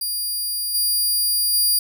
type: tone with level steps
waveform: 15% pulse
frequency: 4800 Hz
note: D8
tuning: 37 cents sharp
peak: -16 / -11 / -9 dBFS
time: 0.01-1.79 s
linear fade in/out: 5 ms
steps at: 0.74 / 1.53 s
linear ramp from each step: 10 ms
effects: none